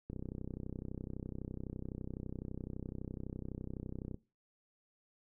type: click train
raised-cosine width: 3 ms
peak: -29 dBFS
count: 130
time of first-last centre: 0.1-4.144 s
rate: 31.9 Hz
effects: noise-tail reverb RT60 0.3 s tail -20 dB re dry